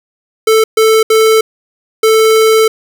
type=tone bursts at uneven times; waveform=square; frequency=441 Hz; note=A4; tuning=4 cents sharp; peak=-6 dBFS; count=4; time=0.47-0.64 / 0.77-1.03 / 1.1-1.41 / 2.03-2.68 s; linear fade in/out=5 ms; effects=none